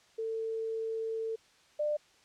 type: tone pair in turn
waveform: sine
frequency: 447.4 / 597.2 Hz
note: A4 / D5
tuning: +29 / +29 cents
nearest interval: perfect fourth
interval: 500 cents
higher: second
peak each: -32 / -28 dBFS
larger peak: second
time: 0.18-1.36 / 1.79-1.97 s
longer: first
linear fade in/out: 10 ms
effects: white hiss -63 dBFS RMS until 2.24 s + low-pass 6000 Hz 12 dB/octave